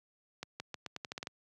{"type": "accelerating click train", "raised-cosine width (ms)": 0.2, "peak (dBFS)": -22, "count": 10, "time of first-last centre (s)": [0.43, 1.271], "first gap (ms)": 170, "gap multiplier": 0.84, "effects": ["high-pass 100 Hz 12 dB/octave"]}